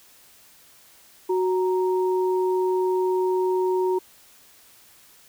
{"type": "tone pair together", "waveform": "sine", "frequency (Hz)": [369.9, 932], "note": ["F#4", "A#5"], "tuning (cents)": [0, -1], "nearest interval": "octave + major third", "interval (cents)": 1599, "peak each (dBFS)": [-20, -28], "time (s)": [1.29, 3.99], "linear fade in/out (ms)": 10, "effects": ["white hiss -53 dBFS RMS until 5.28 s"]}